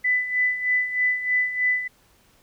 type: tone with tremolo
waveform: sine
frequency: 1997 Hz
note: B6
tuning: 19 cents sharp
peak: -17 dBFS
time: 0.04-1.88 s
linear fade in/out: 10 ms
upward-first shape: sine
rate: 3.2 Hz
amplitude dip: 70%
effects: pink hiss -59 dBFS RMS until 2.42 s